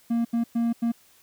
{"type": "tone bursts at uneven times", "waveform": "triangle", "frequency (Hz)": 233.1, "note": "A#3", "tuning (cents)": 0, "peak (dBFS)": -19, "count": 4, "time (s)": [[0.1, 0.25], [0.33, 0.44], [0.55, 0.73], [0.82, 0.92]], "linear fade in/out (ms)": 10, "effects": ["white hiss -58 dBFS RMS until 1.22 s"]}